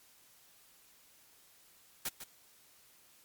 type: noise with echo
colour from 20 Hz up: white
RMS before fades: -36 dBFS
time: 2.05-2.09 s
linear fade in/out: 5 ms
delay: 150 ms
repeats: 1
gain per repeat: -10 dB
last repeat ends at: 2.24 s
effects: white hiss -63 dBFS RMS until 3.24 s + MP3 96 kbps